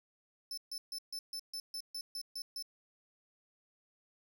40% pulse tone bursts, 5274 Hz, E8, in tune, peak -38 dBFS, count 11, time 0.51-2.625 s, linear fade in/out 2 ms, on 65 ms, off 140 ms, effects none

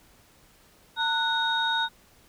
sine tone cluster, 907 / 1474 / 3741 Hz, A#5 / F#6 / A#7, -48 / -7 / +5 cents, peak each -27 dBFS, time 0.96-1.89 s, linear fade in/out 50 ms, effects tanh soft clip ceiling -14 dBFS + pink hiss -58 dBFS RMS until 2.28 s

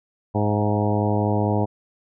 harmonic tone with a mistuned harmonic, 104.4 Hz, G#2, 10 cents sharp, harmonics 1 / 2 / 3 / 4 / 5 / 6 / 7 / 8 / 9, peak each -22 / -25 / -27 / -28 / -29 / -30 / -30 / -31 / -32 dBFS, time 0.34-1.66 s, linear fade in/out 20 ms, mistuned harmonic 6, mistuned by +36 cents, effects none

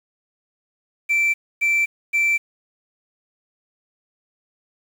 sine tone bursts, 2338 Hz, D7, 8 cents flat, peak -13 dBFS, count 3, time 1.09-2.38 s, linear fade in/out 20 ms, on 250 ms, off 270 ms, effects tanh soft clip ceiling -15 dBFS + 7-bit

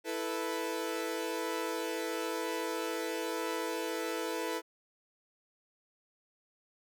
sawtooth chord, E suspended fourth, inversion none, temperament equal, 329.6 / 440 / 493.9 Hz, E4 / A4 / B4, 0 / 0 / 0 cents, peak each -34 dBFS, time 0.04-4.62 s, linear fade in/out 50 ms, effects none

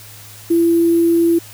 sine tone with sample-and-hold, 336.1 Hz, E4, 34 cents sharp, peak -10 dBFS, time 0.5-1.39 s, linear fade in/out 10 ms, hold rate 11025 Hz, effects added 105 Hz sine -41 dBFS peak until 1.53 s + white hiss -39 dBFS RMS until 1.53 s

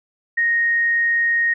sine tone, 1864.7 Hz, A#6, in tune, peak -15 dBFS, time 0.37-1.54 s, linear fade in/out 10 ms, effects none

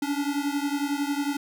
square beating tone pair, 281.7 / 292.7 Hz, C#4 / D4, +28 / -6 cents, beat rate 11 Hz, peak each -28 / -30 dBFS, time 0.02-1.37 s, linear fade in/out 5 ms, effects none

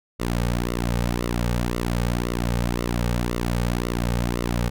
sawtooth tone with flanger, 59.4 Hz, A#1, 33 cents sharp, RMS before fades -24 dBFS, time 0.19-4.7 s, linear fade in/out 20 ms, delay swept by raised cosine 1.2 to 3 ms, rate 1.9 Hz, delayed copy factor -0.8, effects none

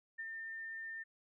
sine tone with ADSR envelope, 1804 Hz, A6, 43 cents sharp, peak -39 dBFS, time 0.18-1.04 s, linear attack 17 ms, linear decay 36 ms, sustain -3 dB, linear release 21 ms, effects none

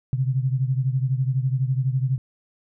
sine beating tone pair, 128.1 / 140.1 Hz, C3 / C#3, -36 / +19 cents, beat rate 12 Hz, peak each -21 / -25 dBFS, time 0.13-2.18 s, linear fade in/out 0 ms, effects none

